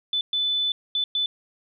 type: tone bursts at uneven times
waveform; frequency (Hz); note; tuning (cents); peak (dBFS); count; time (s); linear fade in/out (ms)
sine; 3500; A7; -10; -21; 4; 0.13-0.21 / 0.33-0.72 / 0.95-1.04 / 1.15-1.26; 2
effects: none